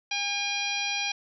harmonic tone, 809 Hz, G#5, 46 cents flat, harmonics 1 / 2 / 3 / 4 / 5 / 6 / 7, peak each -36 / -41 / -30 / -34 / -36 / -38 / -37 dBFS, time 0.11-1.12 s, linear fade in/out 5 ms, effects none

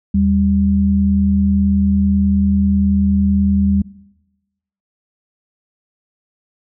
sine tone pair together, 79.7 / 198.01 Hz, D#2 / G3, +42 / +18 cents, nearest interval octave + major third, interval 1576 cents, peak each -17 / -12 dBFS, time 0.14-3.82 s, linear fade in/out 5 ms, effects noise-tail reverb RT60 1.0 s tail -21 dB re dry

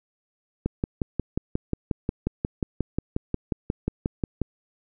click train, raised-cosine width 3 ms, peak -11 dBFS, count 22, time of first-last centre 0.66-4.417 s, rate 5.59 Hz, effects none

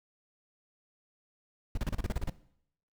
brown noise bursts, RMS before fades -30 dBFS, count 10, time 1.75-2.297 s, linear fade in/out 2 ms, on 25 ms, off 33 ms, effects noise-tail reverb RT60 0.7 s tail -18 dB re dry

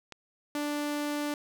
click, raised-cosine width 0.2 ms, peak -25 dBFS, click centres 0.123 s
sawtooth tone, 293.7 Hz, D4, in tune, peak -26 dBFS, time 0.55-1.34 s, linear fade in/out 2 ms
effects none

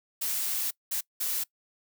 blue noise bursts at uneven times, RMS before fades -30 dBFS, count 3, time 0.21-0.71 / 0.91-1.01 / 1.2-1.44 s, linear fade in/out 10 ms, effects noise-tail reverb RT60 0.1 s tail -23 dB re dry

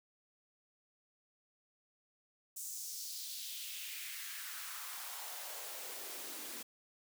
white noise with high-pass filter sweep, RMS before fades -45 dBFS, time 2.56-6.63 s, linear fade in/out 10 ms, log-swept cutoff 7600 to 240 Hz, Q 2.2, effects none

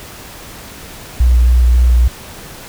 sine tone with vibrato, 60.7 Hz, B1, 29 cents flat, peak -6 dBFS, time 1.2-2.08 s, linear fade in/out 5 ms, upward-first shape square, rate 3.6 Hz, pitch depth 13 cents each way, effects pink hiss -33 dBFS RMS until 2.68 s

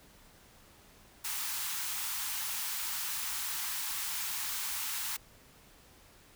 white high-pass noise, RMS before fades -36 dBFS, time 1.24-5.17 s, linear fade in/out 10 ms, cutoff 800 Hz, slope 96 dB/octave, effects pink hiss -59 dBFS RMS until 6.35 s

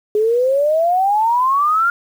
sine exponential sweep, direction up, 415.3 to 1417 Hz, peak -12 dBFS, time 0.15-1.9 s, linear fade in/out 2 ms, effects 7-bit

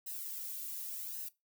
violet noise with flanger, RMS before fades -42 dBFS, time 0.06-1.29 s, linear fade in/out 10 ms, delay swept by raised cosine 0.87 to 2.37 ms, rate 0.88 Hz, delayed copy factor -0.7, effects noise-tail reverb RT60 0.2 s tail -19 dB re dry

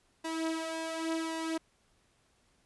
sawtooth tone with flanger, 324.3 Hz, E4, 28 cents flat, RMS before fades -35 dBFS, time 0.24-1.58 s, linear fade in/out 10 ms, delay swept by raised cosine 2 to 5 ms, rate 0.9 Hz, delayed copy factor +0.65, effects pink hiss -70 dBFS RMS until 2.65 s + resampled to 24000 Hz

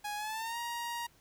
sawtooth tone with pitch glide, 831 to 943.6 Hz, G#5 to A#5, +1 to +21 cents, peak -32 dBFS, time 0.04-1.07 s, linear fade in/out 10 ms, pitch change +220 cents, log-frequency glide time 0.16-0.58 s, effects pink hiss -65 dBFS RMS until 1.2 s

